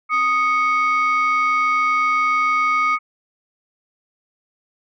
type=tone pair together; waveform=sine; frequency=1244.2 / 2217 Hz; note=D#6 / C#7; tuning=0 / 0 cents; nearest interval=minor seventh; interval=1000 cents; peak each=-15 / -19 dBFS; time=0.09-2.99 s; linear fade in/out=50 ms; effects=tanh soft clip ceiling -11 dBFS